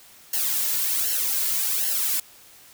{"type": "noise with flanger", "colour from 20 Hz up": "blue", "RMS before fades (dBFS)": -24, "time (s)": [0.33, 2.2], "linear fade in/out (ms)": 5, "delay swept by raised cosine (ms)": [0.82, 2.62], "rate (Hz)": 1.3, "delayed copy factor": -1, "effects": ["white hiss -50 dBFS RMS until 2.73 s"]}